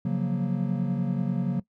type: chord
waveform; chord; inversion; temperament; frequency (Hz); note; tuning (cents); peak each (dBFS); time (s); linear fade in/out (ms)
triangle; Gb major seventh; second; equal; 138.59 / 174.61 / 185 / 233.1; Db3 / F3 / Gb3 / Bb3; 0 / 0 / 0 / 0; -27 / -30 / -26 / -29; 0.05-1.6; 5
effects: noise-tail reverb RT60 0.1 s tail -20 dB re dry